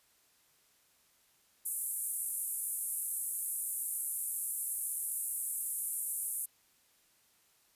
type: band-pass noise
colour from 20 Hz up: pink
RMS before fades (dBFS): -37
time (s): 1.65-6.46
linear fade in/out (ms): 10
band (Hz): 8900 to 13000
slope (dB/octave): 48
effects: white hiss -69 dBFS RMS until 7.75 s + resampled to 32000 Hz